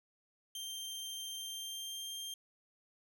sawtooth tone with pitch glide, 3157 to 3186 Hz, G7 to G7, +12 to +27 cents, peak -38 dBFS, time 0.55-2.34 s, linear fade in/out 2 ms, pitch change +15 cents, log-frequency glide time 1.35-2.14 s, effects none

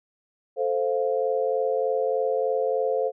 sine chord, F major, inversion first, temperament equal, 440 / 523.3 / 698.5 Hz, A4 / C5 / F5, 0 / 0 / 0 cents, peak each -26 / -24 / -30 dBFS, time 0.56-3.12 s, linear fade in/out 50 ms, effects none

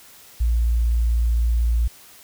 sine tone, 57.9 Hz, A#1, 11 cents flat, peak -16 dBFS, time 0.4-1.88 s, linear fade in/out 10 ms, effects white hiss -47 dBFS RMS until 2.23 s

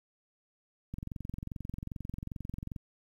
click train, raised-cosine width 5 ms, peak -26 dBFS, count 42, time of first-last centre 0.94-2.762 s, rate 22.5 Hz, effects 10-bit

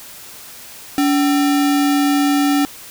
sine tone with sample-and-hold, 285.5 Hz, D4, 49 cents flat, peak -12 dBFS, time 0.98-2.65 s, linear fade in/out 0 ms, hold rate 1050 Hz, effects white hiss -37 dBFS RMS until 2.9 s

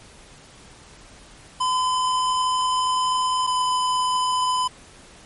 square tone pair in turn, 1016 / 1009 Hz, B5 / B5, +49 / +37 cents, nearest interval unison, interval 12 cents, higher first, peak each -20 dBFS, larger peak neither, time 1.6-3.47 / 3.47-4.68 s, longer first, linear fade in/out 10 ms, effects pink hiss -47 dBFS RMS until 5.25 s + MP3 48 kbps

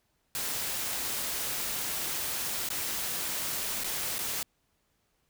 white noise with dropouts, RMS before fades -33 dBFS, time 0.35-4.43 s, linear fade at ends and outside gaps 1 ms, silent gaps 2.689-2.702 / 3.837-3.843 / 4.183-4.189 s, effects pink hiss -74 dBFS RMS until 5.29 s

